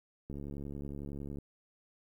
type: click train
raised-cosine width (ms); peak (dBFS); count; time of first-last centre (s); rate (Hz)
3; -30; 78; 0.3-1.386; 70.9
effects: 11-bit